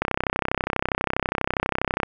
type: click train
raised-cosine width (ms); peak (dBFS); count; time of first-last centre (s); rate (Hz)
0.5; -6; 66; 0.02-2.032; 32.3
effects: none